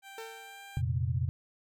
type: tone with pitch glide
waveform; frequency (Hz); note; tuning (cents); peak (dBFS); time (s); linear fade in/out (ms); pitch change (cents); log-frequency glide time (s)
15% pulse; 784 to 793.6; G5 to G5; 0 to +21; -40; 0.02-0.82; 50; +21; 0.35-0.61
type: tone with exponential decay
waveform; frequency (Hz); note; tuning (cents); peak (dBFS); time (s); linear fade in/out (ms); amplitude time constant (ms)
sawtooth; 450.7; A4; +42; -35; 0.18-0.78; 2; 130
type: chord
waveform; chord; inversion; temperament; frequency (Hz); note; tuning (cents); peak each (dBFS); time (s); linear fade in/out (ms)
sine; F suspended fourth; none; equal with one note detuned; 87.31 / 116.54 / 131.65; F2 / Bb2 / C3; 0 / 0 / +11; -32; 0.77-1.29; 0
effects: none